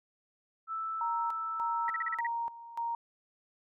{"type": "tone", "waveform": "sine", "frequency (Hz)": 1318.5, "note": "E6", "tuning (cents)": 0, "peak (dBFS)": -33, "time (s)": [0.67, 2.2], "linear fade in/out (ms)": 50}
{"type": "tone with tremolo", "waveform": "sine", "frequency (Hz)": 932.3, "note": "A#5", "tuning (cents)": 0, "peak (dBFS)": -31, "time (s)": [1.01, 2.95], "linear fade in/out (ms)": 2, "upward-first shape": "square", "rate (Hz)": 1.7, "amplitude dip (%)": 80}
{"type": "tone bursts", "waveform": "sine", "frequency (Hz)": 1920, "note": "B6", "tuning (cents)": -49, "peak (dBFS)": -31, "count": 7, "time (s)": [1.88, 2.267], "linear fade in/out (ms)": 2, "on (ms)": 21, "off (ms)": 40}
{"effects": []}